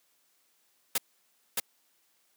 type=noise with echo; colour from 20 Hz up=white; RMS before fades=-27 dBFS; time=0.95-0.98 s; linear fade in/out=5 ms; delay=620 ms; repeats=1; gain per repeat=-2 dB; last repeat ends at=1.6 s; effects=white hiss -70 dBFS RMS until 2.36 s + high-pass 200 Hz 12 dB/octave